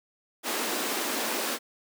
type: high-pass noise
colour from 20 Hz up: pink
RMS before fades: -30 dBFS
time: 0.43-1.59 s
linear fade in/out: 50 ms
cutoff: 230 Hz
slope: 48 dB/octave
effects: none